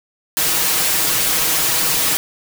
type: noise with comb filter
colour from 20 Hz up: white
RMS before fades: -17 dBFS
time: 0.37-2.17 s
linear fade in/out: 0 ms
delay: 6.3 ms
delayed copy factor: +0.85
effects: none